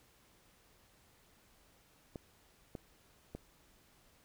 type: clicks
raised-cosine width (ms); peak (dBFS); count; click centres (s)
2; -29; 3; 2.158 / 2.752 / 3.35
effects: pink hiss -67 dBFS RMS until 4.24 s